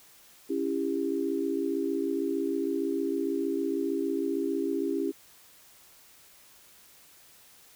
sine chord, C# diminished, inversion none, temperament just, 277.2 / 332.6 / 399.1 Hz, C#4 / E4 / G4, 0 / +16 / +31 cents, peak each -31 dBFS, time 0.49-5.12 s, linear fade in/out 20 ms, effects white hiss -56 dBFS RMS until 7.75 s

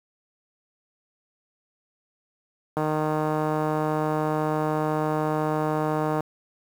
click train, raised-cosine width 1 ms, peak -12 dBFS, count 530, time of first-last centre 2.77-6.205 s, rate 154 Hz, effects high-pass 80 Hz 12 dB/octave + 7-bit

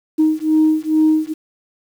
sine beating tone pair, 311.1 / 313.4 Hz, D#4 / D#4, 0 / +13 cents, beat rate 2.3 Hz, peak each -14 dBFS, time 0.18-1.34 s, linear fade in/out 20 ms, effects tanh soft clip ceiling -6 dBFS + 7-bit

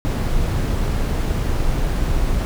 brown noise, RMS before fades -19 dBFS, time 0.05-2.45 s, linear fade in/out 0 ms, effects none

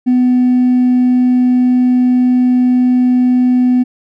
triangle tone with hard clipping, 250.1 Hz, B3, 22 cents sharp, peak -7 dBFS, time 0.06-3.84 s, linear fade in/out 20 ms, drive 2 dB, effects none

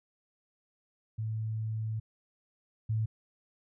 sine tone pair in turn, 110 / 110 Hz, A2 / A2, 0 / 0 cents, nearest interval unison, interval 0 cents, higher neither, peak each -31 / -27 dBFS, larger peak second, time 1.18-2 / 2.89-3.06 s, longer first, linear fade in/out 10 ms, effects none

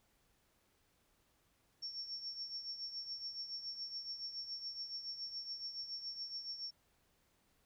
sine tone with tremolo, 5470 Hz, F8, 37 cents flat, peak -39 dBFS, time 1.82-6.71 s, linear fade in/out 10 ms, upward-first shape triangle, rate 7.1 Hz, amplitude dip 70%, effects pink hiss -75 dBFS RMS until 7.65 s

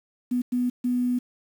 sine tone bursts at uneven times, 246.9 Hz, B3, in tune, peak -21 dBFS, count 3, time 0.31-0.42 / 0.52-0.7 / 0.84-1.19 s, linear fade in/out 10 ms, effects 8-bit

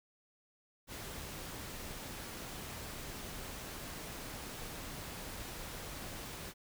pink noise, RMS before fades -45 dBFS, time 0.87-6.54 s, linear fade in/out 50 ms, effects none

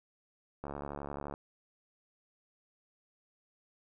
click train, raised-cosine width 1 ms, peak -26 dBFS, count 51, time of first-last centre 0.64-1.339 s, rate 71.5 Hz, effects none

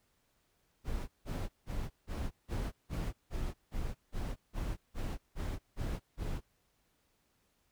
brown noise bursts, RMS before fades -36 dBFS, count 14, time 0.84-6.41 s, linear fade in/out 50 ms, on 240 ms, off 170 ms, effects pink hiss -75 dBFS RMS until 7.71 s

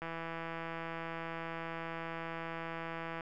click train, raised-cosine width 0.5 ms, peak -26 dBFS, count 527, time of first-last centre 0.02-3.208 s, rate 165 Hz, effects none

